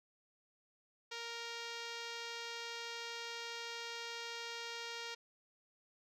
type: tone with low-pass filter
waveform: 5% pulse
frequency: 466.2 Hz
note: A#4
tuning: in tune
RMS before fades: -45 dBFS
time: 1.11-5.15 s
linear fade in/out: 10 ms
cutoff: 5900 Hz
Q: 0.82
effects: none